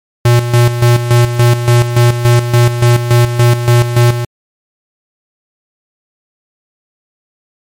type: tone with tremolo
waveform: square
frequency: 120 Hz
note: B2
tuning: 49 cents flat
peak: -5 dBFS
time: 0.25-4.25 s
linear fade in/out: 5 ms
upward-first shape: square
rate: 3.5 Hz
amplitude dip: 65%
effects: MP3 64 kbps